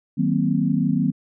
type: chord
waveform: sine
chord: C half-diminished seventh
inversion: first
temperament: just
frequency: 156.98 / 188.37 / 235.5 / 261.6 Hz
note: Eb3 / Gb3 / Bb3 / C4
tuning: +16 / +31 / +18 / 0 cents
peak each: -23 dBFS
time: 0.17-1.12 s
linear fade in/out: 20 ms
effects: none